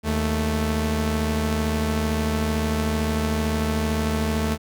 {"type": "tone pair together", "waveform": "sawtooth", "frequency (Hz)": [77.82, 220.1], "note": ["D#2", "A3"], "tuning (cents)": [1, 1], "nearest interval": "octave + tritone", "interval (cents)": 1800, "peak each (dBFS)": [-20, -20], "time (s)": [0.03, 4.58], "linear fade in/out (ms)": 50, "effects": []}